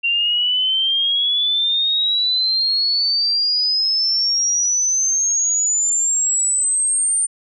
sine exponential sweep, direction up, 2753 to 8990 Hz, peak -15 dBFS, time 0.03-7.27 s, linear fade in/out 20 ms, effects none

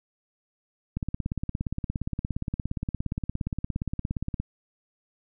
click train, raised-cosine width 5 ms, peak -16 dBFS, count 60, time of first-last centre 0.97-4.4 s, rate 17.2 Hz, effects none

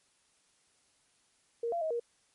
sine tone with pitch steps, 467.1 / 684 / 634 / 472.2 Hz, A#4 / F5 / D#5 / A#4, +3 / -36 / +32 / +22 cents, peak -30 dBFS, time 1.63-1.998 s, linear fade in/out 5 ms, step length 92 ms, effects white hiss -70 dBFS RMS until 2.34 s + MP3 48 kbps

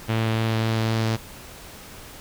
sawtooth tone with low-pass filter sweep, 112 Hz, A2, 31 cents sharp, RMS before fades -23 dBFS, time 0.08-1.17 s, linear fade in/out 20 ms, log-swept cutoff 3100 to 5100 Hz, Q 1.6, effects pink hiss -42 dBFS RMS until 2.2 s

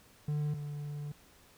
triangle tone pair in turn, 148.8 / 146.5 Hz, D3 / D3, +23 / -4 cents, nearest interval unison, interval 27 cents, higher first, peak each -28 / -35 dBFS, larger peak first, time 0.28-0.54 / 0.54-1.12 s, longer second, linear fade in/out 5 ms, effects pink hiss -61 dBFS RMS until 1.57 s

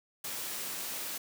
white high-pass noise, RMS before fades -38 dBFS, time 0.24-1.18 s, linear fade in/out 5 ms, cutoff 140 Hz, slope 12 dB/octave, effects none

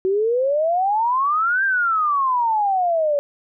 sine exponential two-way sweep, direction up then down, 370 to 1608 to 564 Hz, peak -16 dBFS, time 0.05-3.19 s, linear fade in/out 0 ms, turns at 1.64 s, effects none

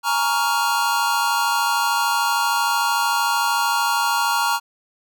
square chord, Bb minor seventh, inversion third, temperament just, 839.1 / 932.3 / 1118.8 / 1398.5 Hz, Ab5 / Bb5 / Db6 / F6, +18 / 0 / +16 / +2 cents, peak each -27 / -22 / -26 / -24 dBFS, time 0.03-4.6 s, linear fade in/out 50 ms, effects none

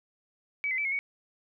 sine tone with pitch steps, 2283 / 2049 / 2311 / 2165 / 2235 Hz, D7 / C7 / D7 / C#7 / C#7, -50 / -37 / -28 / -41 / +14 cents, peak -27 dBFS, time 0.64-0.99 s, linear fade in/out 0 ms, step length 70 ms, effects none

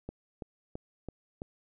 click train, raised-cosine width 2 ms, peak -25 dBFS, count 5, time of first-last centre 0.09-1.419 s, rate 3.01 Hz, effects none

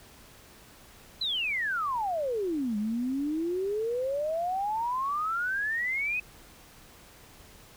sine exponential two-way sweep, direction down then up, 4101 to 204.2 to 2551 Hz, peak -27 dBFS, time 1.21-6.2 s, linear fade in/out 5 ms, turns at 2.77 s, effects pink hiss -53 dBFS RMS until 7.76 s

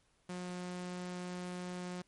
sawtooth tone, 179.7 Hz, F3, 50 cents sharp, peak -36 dBFS, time 0.29-2.02 s, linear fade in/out 5 ms, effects pink hiss -73 dBFS RMS until 2.07 s + MP3 48 kbps

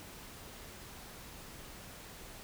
silence, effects pink hiss -50 dBFS RMS until 2.43 s

